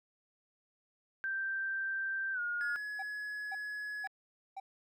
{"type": "tone with pitch glide", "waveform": "sine", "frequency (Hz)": [1568, 1429.6], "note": ["G6", "F6"], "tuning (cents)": [0, 40], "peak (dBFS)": -33, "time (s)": [1.24, 2.76], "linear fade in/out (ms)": 0, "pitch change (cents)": -160, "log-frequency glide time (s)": [2.33, 2.4]}
{"type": "tone", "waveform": "triangle", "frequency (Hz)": 1689, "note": "G#6", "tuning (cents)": 29, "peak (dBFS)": -36, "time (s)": [2.61, 4.07], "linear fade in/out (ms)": 0}
{"type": "tone bursts", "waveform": "triangle", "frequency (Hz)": 775, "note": "G5", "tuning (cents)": -20, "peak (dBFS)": -38, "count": 4, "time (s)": [2.99, 4.6], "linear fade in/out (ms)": 5, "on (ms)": 35, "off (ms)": 490}
{"effects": []}